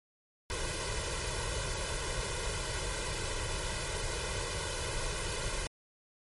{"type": "noise with comb filter", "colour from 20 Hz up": "pink", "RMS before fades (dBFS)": -35, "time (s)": [0.5, 5.67], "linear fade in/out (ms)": 0, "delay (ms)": 2, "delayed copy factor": 0.9, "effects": ["MP3 48 kbps"]}